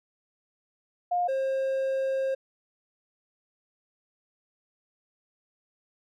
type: tone pair in turn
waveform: sine / triangle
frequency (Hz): 710 / 533.9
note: F5 / C5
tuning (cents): +28 / +35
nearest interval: perfect fourth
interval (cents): 493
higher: first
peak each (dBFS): -23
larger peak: neither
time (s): 1.11-1.28 / 1.28-2.35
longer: second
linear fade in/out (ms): 10
effects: none